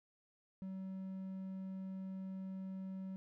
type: tone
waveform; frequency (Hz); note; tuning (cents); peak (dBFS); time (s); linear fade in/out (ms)
triangle; 190; F#3; +46; -40; 0.62-3.16; 0
effects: none